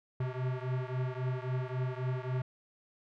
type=beating tone pair; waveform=square; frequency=126.3 / 130 Hz; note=B2 / C3; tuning=+39 / -11 cents; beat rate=3.7 Hz; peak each=-35 / -37 dBFS; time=0.2-2.42 s; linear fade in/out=5 ms; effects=low-pass 2000 Hz 12 dB/octave